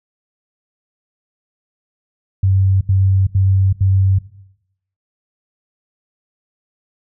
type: tone bursts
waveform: sine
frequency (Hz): 96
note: G2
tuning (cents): -36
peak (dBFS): -10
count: 4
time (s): 2.43-4.187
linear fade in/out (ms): 5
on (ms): 380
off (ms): 79
effects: noise-tail reverb RT60 0.8 s tail -18 dB re dry